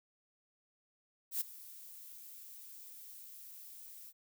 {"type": "noise with ADSR envelope", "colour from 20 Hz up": "violet", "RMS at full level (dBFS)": -33, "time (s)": [1.31, 4.13], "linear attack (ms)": 97, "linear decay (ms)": 14, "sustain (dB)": -19, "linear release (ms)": 45, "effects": []}